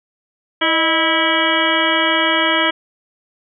harmonic tone with a mistuned harmonic, 325.9 Hz, E4, 20 cents flat, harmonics 1 / 2 / 3 / 4 / 5 / 6 / 7 / 9 / 10, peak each -22 / -22 / -22 / -22 / -22 / -22 / -22 / -22 / -22 dBFS, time 0.61-2.71 s, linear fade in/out 10 ms, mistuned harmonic 2, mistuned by -77 cents, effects none

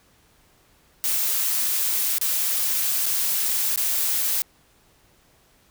blue noise with dropouts, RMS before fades -23 dBFS, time 1.04-4.42 s, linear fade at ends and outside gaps 0 ms, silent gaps 2.183-2.213 / 3.058-3.063 / 3.76-3.775 s, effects pink hiss -59 dBFS RMS until 5.7 s

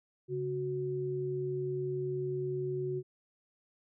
sine tone pair together, 138.59 / 369.4 Hz, C#3 / F#4, 0 / -3 cents, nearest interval octave + perfect fourth, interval 1697 cents, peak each -37 / -33 dBFS, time 0.28-3.03 s, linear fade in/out 50 ms, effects none

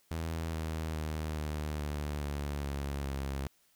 sawtooth tone with pitch steps, 81.6 / 79.6 / 77.65 / 75.74 / 73.88 / 72.07 / 70.3 / 68.58 Hz, E2 / D#2 / D#2 / D#2 / D2 / D2 / C#2 / C#2, -17 / +40 / -3 / -46 / +11 / -32 / +25 / -18 cents, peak -30 dBFS, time 0.11-3.47 s, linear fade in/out 0 ms, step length 420 ms, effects white hiss -69 dBFS RMS until 3.75 s

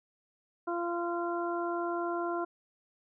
harmonic tone, 344.5 Hz, F4, 24 cents flat, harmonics 1 / 2 / 3 / 4, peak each -33 / -36 / -38 / -39 dBFS, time 0.67-2.45 s, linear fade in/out 10 ms, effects none

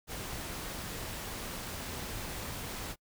pink noise, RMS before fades -40 dBFS, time 0.07-2.96 s, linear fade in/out 50 ms, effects noise-tail reverb RT60 0.1 s tail -26 dB re dry

